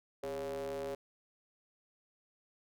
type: ring-modulated tone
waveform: square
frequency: 73.9 Hz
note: D2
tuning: 11 cents sharp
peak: -35 dBFS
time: 0.23-0.95 s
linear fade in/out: 5 ms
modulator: 482 Hz
effects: none